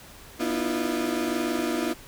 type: tone cluster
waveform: 35% pulse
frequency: 244.8 / 303.2 / 328.9 / 350.4 Hz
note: B3 / D#4 / E4 / F4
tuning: -15 / -45 / -4 / +6 cents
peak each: -29 dBFS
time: 0.39-1.94 s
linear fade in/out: 20 ms
effects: pink hiss -47 dBFS RMS until 2.07 s